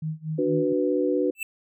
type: tone with tremolo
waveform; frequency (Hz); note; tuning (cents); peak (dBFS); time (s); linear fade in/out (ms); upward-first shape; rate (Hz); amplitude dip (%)
sine; 156.9; D#3; +15; -25; 0.02-0.73; 5; sine; 4.2; 95
type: chord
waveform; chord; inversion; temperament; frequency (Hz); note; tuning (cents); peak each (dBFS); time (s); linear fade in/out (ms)
sine; B minor; first; equal; 293.7 / 370 / 493.9; D4 / F#4 / B4; 0 / 0 / 0; -25; 0.38-1.31; 10
type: tone with exponential growth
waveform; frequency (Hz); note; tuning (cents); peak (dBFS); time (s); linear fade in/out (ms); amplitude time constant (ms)
square; 2652; E7; +10; -24; 1.35-1.43; 2; 16
effects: none